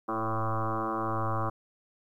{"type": "tone with frequency modulation", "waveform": "sine", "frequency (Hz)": 554.4, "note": "C#5", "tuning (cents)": 0, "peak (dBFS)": -27, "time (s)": [0.08, 1.5], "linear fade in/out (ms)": 10, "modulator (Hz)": 111, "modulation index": 6.5, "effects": ["11-bit"]}